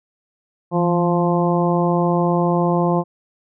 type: harmonic tone with a mistuned harmonic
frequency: 174.61 Hz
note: F3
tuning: in tune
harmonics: 1 / 2 / 3 / 4 / 5 / 6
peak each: -18 / -21 / -23 / -24 / -25 / -26 dBFS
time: 0.71-3.04 s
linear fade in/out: 50 ms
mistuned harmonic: 1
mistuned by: -49 cents
effects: none